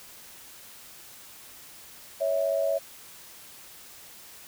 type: tone pair together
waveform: sine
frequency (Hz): 557.2 / 654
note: C#5 / E5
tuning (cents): +9 / -14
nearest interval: minor third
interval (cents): 277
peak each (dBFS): -26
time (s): 2.2-2.79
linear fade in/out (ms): 20
effects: white hiss -48 dBFS RMS until 4.47 s